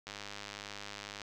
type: click train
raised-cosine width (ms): 0.2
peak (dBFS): -25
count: 118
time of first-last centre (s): 0.07-1.217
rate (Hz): 102
effects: none